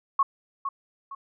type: tone with echo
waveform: sine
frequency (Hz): 1101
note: C#6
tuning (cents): -12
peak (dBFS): -17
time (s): 0.19-0.23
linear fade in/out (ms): 5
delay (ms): 460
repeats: 2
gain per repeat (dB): -9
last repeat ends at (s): 1.15
effects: none